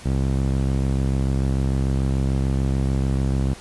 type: tone with band-pass filter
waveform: sawtooth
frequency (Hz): 66.8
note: C2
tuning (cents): +36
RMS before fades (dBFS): -21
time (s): 0.05-3.54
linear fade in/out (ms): 10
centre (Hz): 150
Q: 0.75
effects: pink hiss -42 dBFS RMS until 3.6 s + resampled to 24000 Hz